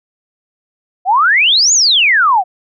sine exponential two-way sweep, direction up then down, 700 to 7040 to 700 Hz, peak -7 dBFS, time 1.05-2.44 s, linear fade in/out 50 ms, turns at 1.73 s, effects none

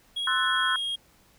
triangle tone with pitch glide, 3305 to 3258 Hz, G#7 to G#7, -9 to -34 cents, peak -26 dBFS, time 0.16-0.96 s, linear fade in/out 10 ms, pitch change -25 cents, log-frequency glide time 0.47-0.85 s
sine chord, F# half-diminished seventh, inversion second, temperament equal with one note detuned, 1046.5 / 1318.5 / 1486.8 / 1760 Hz, C6 / E6 / F#6 / A6, 0 / 0 / +8 / 0 cents, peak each -30 / -30 / -26 / -32 dBFS, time 0.27-0.76 s, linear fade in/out 2 ms
effects pink hiss -60 dBFS RMS until 1.38 s

